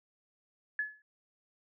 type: tone with exponential decay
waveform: sine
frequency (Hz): 1709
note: G#6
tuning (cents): +49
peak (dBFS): -27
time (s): 0.79-1.02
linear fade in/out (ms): 2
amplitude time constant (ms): 49
effects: none